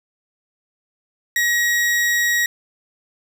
40% pulse tone, 1900 Hz, A#6, 33 cents sharp, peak -15 dBFS, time 1.36-2.46 s, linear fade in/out 2 ms, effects none

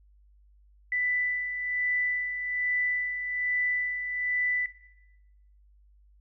sine tone with tremolo, 1986 Hz, B6, 9 cents sharp, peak -23 dBFS, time 0.92-4.66 s, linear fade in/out 2 ms, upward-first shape sine, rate 1.2 Hz, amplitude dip 55%, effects noise-tail reverb RT60 1.0 s tail -17 dB re dry + added 50 Hz sine -56 dBFS peak until 6.2 s

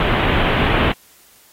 pink low-pass noise, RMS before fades -17 dBFS, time 0-0.92 s, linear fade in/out 2 ms, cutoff 3300 Hz, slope 48 dB/octave, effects white hiss -50 dBFS RMS until 1.52 s + AAC 48 kbps

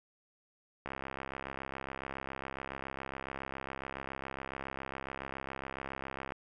click train, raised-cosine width 0.5 ms, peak -24 dBFS, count 368, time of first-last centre 0.86-6.321 s, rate 67.2 Hz, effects none

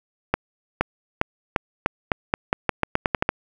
accelerating click train, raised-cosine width 0.5 ms, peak -3 dBFS, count 15, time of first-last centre 0.34-3.291 s, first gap 470 ms, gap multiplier 0.86, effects 7-bit

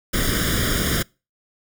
pink noise with comb filter, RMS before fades -21 dBFS, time 0.13-1.03 s, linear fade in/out 10 ms, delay 0.58 ms, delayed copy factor +0.9, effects noise-tail reverb RT60 0.3 s tail -26 dB re dry

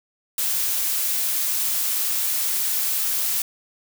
blue noise, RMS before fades -23 dBFS, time 0.38-3.42 s, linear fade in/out 2 ms, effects none

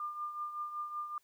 sine tone with tremolo, 1200 Hz, D6, 37 cents sharp, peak -34 dBFS, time 0-1.18 s, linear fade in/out 2 ms, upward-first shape triangle, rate 5.3 Hz, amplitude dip 65%, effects white hiss -73 dBFS RMS until 1.23 s

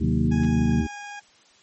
harmonic tone, 77.5 Hz, D#2, 6 cents flat, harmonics 1 / 3 / 4 / 5, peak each -26 / -28 / -31 / -36 dBFS, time 0-0.87 s, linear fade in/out 10 ms
sine chord, C half-diminished seventh, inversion none, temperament equal, 130.81 / 155.56 / 185 / 233.1 Hz, C3 / Eb3 / Gb3 / Bb3, 0 / 0 / 0 / 0 cents, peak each -26 dBFS, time 0.01-0.82 s, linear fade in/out 10 ms
20% pulse tone with pitch glide, 829 to 819.5 Hz, G#5 to G#5, -3 to -23 cents, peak -30 dBFS, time 0.31-1.2 s, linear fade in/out 10 ms, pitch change -20 cents, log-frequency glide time 0.42-0.88 s
clicks, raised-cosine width 0.2 ms, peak -27 dBFS, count 2, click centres 0.435 / 0.447 s
effects white hiss -56 dBFS RMS until 1.62 s + MP3 32 kbps

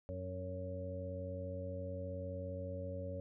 harmonic tone with a mistuned harmonic, 91.5 Hz, F#2, 19 cents flat, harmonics 1 / 2 / 3 / 5 / 6, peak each -43 / -50 / -51 / -51 / -44 dBFS, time 0.09-3.2 s, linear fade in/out 0 ms, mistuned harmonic 6, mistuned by +24 cents, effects none

